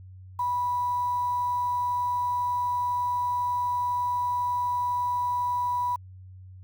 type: tone with quantisation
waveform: sine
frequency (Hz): 981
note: B5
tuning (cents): -12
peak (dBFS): -24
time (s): 0.39-5.96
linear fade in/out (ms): 5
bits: 8
effects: added 93 Hz sine -43 dBFS peak until 6.63 s